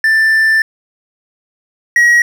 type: tone pair in turn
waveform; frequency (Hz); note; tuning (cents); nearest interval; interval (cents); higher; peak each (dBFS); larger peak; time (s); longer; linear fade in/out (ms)
triangle; 1773 / 1903.3; A6 / A#6; +13 / +36; minor second; 123; second; -6 / -4; second; 0.04-0.62 / 1.96-2.22; first; 2
effects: none